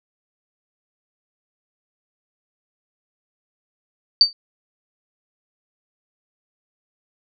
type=tone with exponential decay; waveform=sine; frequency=4600 Hz; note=D8; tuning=37 cents flat; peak=-4 dBFS; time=4.21-4.33 s; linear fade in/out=1 ms; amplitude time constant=25 ms; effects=none